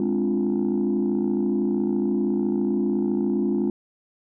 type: chord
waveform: sine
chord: D half-diminished seventh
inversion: second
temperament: equal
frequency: 207.7 / 261.6 / 293.7 / 349.2 Hz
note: Ab3 / C4 / D4 / F4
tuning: 0 / 0 / 0 / 0 cents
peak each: -23 / -25 / -27 / -24 dBFS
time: 0-3.7 s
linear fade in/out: 2 ms
effects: tanh soft clip ceiling -15 dBFS